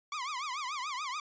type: tone with vibrato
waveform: sawtooth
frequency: 1108.7 Hz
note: C#6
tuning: in tune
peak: -31 dBFS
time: 0.12-1.2 s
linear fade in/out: 2 ms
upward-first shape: triangle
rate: 6.9 Hz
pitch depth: 240 cents each way
effects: resampled to 16000 Hz